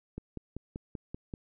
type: click train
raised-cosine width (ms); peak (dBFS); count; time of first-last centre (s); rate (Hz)
3; -25; 7; 0.18-1.338; 5.18
effects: none